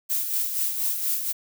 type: noise with tremolo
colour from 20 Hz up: violet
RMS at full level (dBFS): -24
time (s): 0.09-1.33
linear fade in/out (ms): 20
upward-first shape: sine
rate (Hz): 4.2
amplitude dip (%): 50
effects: none